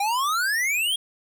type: exponential sweep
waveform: square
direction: up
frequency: 784 to 3306 Hz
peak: -22 dBFS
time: 0-0.96 s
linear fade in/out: 5 ms
effects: none